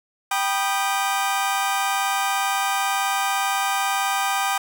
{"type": "chord", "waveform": "sawtooth", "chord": "G augmented", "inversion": "none", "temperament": "just", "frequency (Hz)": [784, 980, 1225], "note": ["G5", "B5", "D#6"], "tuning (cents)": [0, -14, -27], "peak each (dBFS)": [-19, -24, -22], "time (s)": [0.31, 4.58], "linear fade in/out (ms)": 5, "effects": []}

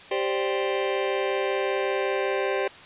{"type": "chord", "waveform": "sawtooth", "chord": "G suspended fourth", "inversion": "none", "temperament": "just", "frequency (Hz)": [392, 522.7, 588], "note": ["G4", "C5", "D5"], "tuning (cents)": [0, -2, 2], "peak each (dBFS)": [-22, -24, -26], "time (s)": [0.11, 2.68], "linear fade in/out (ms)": 5, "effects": ["white hiss -45 dBFS RMS until 2.85 s", "resampled to 8000 Hz"]}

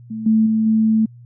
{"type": "tone with level steps", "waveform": "sine", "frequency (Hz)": 220, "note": "A3", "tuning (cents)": 0, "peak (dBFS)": [-24, -11, -14, -12], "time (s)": [0.1, 1.06], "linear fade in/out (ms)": 10, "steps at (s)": [0.26, 0.46, 0.66], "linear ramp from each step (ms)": 5, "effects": ["added 120 Hz sine -39 dBFS peak until 1.25 s"]}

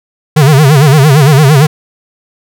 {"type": "tone with vibrato", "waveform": "square", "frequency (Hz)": 144.1, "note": "D3", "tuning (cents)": -33, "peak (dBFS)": -3, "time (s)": [0.36, 1.67], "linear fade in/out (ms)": 10, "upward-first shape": "sine", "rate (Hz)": 8.8, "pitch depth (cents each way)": 160, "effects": []}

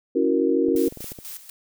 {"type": "chord", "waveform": "sine", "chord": "F# dominant seventh", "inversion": "second", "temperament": "equal", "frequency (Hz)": [277.2, 329.6, 370, 466.2], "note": ["C#4", "E4", "F#4", "A#4"], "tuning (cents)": [0, 0, 0, 0], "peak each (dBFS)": -23, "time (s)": [0.15, 0.89], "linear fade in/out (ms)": 10}
{"type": "clicks", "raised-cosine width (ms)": 2, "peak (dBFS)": -25, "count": 9, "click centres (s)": [0.685, 0.752, 0.877, 0.924, 0.973, 1.006, 1.043, 1.119, 1.188]}
{"type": "noise with tremolo", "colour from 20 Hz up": "blue", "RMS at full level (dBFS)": -36, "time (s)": [0.76, 1.5], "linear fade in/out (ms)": 2, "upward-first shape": "square", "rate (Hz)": 4.1, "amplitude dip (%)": 70}
{"effects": []}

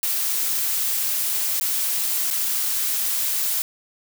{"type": "noise with dropouts", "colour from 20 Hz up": "blue", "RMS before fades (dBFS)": -23, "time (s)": [0.03, 3.62], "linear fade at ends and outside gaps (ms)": 0, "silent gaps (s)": [[1.598, 1.611], [2.303, 2.31]], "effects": []}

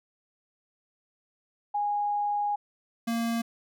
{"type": "tone pair in turn", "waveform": ["sine", "square"], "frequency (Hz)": [824, 231.2], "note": ["G#5", "A#3"], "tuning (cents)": [-14, -14], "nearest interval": "octave + minor seventh", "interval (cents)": 2200, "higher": "first", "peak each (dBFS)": [-25, -27], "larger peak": "first", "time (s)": [[1.74, 2.56], [3.07, 3.42]], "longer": "first", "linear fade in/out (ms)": 10, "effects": []}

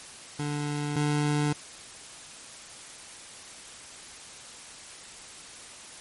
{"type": "tone pair in turn", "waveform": "25% pulse", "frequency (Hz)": [146.83, 147.77], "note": ["D3", "D3"], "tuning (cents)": [0, 11], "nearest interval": "unison", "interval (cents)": 11, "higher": "second", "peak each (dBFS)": [-25, -20], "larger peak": "second", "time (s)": [[0.39, 0.96], [0.96, 1.53]], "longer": "neither", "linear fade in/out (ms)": 5, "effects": ["white hiss -45 dBFS RMS until 6 s", "MP3 48 kbps"]}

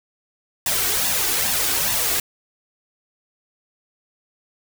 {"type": "noise with flanger", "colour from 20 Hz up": "white", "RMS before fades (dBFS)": -21, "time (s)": [0.66, 2.2], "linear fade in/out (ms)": 2, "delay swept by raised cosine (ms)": [1.1, 2.7], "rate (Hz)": 2.4, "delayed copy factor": 0.6, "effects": []}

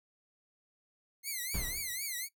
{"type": "tone with vibrato", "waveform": "5% pulse", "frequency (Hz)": 2101, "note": "C7", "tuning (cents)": 7, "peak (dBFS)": -26, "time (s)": [1.23, 2.29], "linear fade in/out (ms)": 50, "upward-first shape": "triangle", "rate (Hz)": 4, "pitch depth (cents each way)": 180}
{"type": "noise with exponential decay", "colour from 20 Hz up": "brown", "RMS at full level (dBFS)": -33, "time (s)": [1.54, 2.05], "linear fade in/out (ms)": 2, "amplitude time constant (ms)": 110}
{"effects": ["noise-tail reverb RT60 0.1 s tail -18 dB re dry"]}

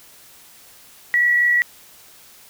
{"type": "tone with amplitude modulation", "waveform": "sine", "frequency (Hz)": 1934, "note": "B6", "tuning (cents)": -37, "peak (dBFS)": -12, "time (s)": [1.14, 1.62], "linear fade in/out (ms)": 0, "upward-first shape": "sine", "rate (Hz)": 65.2, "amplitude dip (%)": 30, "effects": ["white hiss -47 dBFS RMS until 2.49 s"]}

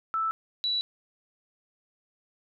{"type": "tone pair in turn", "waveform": "sine", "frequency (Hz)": [1318.5, 3936], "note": ["E6", "B7"], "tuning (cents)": [0, -7], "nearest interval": "octave + perfect fifth", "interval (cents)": 1893, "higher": "second", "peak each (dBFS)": -25, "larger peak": "neither", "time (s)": [[0.14, 0.31], [0.64, 0.81]], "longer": "neither", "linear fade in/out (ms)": 0, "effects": []}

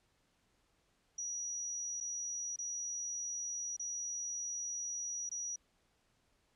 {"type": "tone with dropouts", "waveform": "sine", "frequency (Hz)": 5810, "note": "F#8", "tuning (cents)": -32, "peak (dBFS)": -37, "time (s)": [1.18, 5.56], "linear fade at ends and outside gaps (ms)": 5, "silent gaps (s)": [[2.003, 2.008], [2.561, 2.587], [3.766, 3.795], [5.293, 5.314]], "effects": ["pink hiss -75 dBFS RMS until 6.55 s", "low-pass 9000 Hz 12 dB/octave"]}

